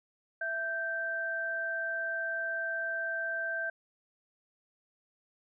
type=tone pair together; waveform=sine; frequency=661.8 / 1564 Hz; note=E5 / G6; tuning=+7 / -4 cents; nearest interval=octave + minor third; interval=1489 cents; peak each=-38 / -32 dBFS; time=0.41-3.7 s; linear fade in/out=5 ms; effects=none